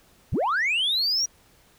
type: linear sweep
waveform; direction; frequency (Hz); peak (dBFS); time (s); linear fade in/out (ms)
sine; up; 35.96 to 5810; -19; 0.32-1.26; 10
effects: tanh soft clip ceiling -19 dBFS + pink hiss -58 dBFS RMS until 1.78 s